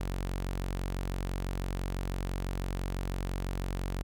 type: tone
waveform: sawtooth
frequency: 46 Hz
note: F#1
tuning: 9 cents flat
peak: -28 dBFS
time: 0-4.03 s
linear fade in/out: 10 ms
effects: none